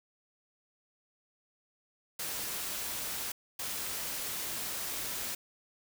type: noise bursts at uneven times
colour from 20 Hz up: white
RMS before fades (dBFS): -37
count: 2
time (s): 2.19-3.32 / 3.59-5.35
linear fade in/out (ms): 5
effects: none